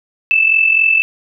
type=tone with amplitude modulation; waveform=sine; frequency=2637 Hz; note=E7; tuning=in tune; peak=-6 dBFS; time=0.31-1.02 s; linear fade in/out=0 ms; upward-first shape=sine; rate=43.8 Hz; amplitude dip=65%; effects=none